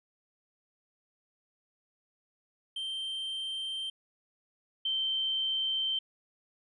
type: tone pair in turn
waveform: triangle / sine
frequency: 3136 / 3116 Hz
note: G7 / G7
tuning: 0 / -11 cents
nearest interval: unison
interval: 11 cents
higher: first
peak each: -32 / -28 dBFS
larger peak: second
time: 2.76-3.9 / 4.85-5.99 s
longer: neither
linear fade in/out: 5 ms
effects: resampled to 24000 Hz